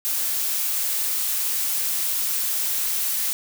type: noise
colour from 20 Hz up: blue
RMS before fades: -24 dBFS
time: 0.05-3.33 s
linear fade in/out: 0 ms
effects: none